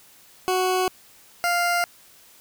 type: tone pair in turn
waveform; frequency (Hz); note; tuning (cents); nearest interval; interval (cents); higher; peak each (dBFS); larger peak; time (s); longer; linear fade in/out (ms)
20% pulse; 370 / 698.5; F#4 / F5; 0 / 0; major seventh; 1100; second; -15 / -15; neither; 0.48-0.88 / 1.44-1.84; neither; 0
effects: white hiss -52 dBFS RMS until 2.4 s